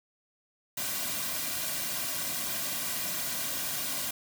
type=noise with comb filter; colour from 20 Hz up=white; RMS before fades=-33 dBFS; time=0.77-4.11 s; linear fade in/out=5 ms; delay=2.3 ms; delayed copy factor=-0.65; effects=none